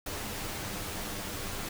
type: noise with comb filter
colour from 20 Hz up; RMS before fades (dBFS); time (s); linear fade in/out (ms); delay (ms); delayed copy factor
pink; -37; 0.06-1.69; 5; 10; +0.5
effects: none